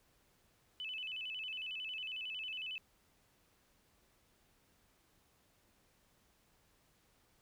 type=tone with vibrato; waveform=sine; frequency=2800 Hz; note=F7; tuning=4 cents sharp; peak=-40 dBFS; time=0.8-2.78 s; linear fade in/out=0 ms; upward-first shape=square; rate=11 Hz; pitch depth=120 cents each way; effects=pink hiss -72 dBFS RMS until 7.41 s